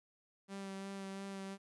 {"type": "tone with vibrato", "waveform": "sawtooth", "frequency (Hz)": 195.1, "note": "G3", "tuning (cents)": -8, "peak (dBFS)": -39, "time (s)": [0.48, 1.58], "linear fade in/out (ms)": 50, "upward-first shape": "sine", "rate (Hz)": 2.9, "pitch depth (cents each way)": 15, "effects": ["resampled to 24000 Hz", "13-bit"]}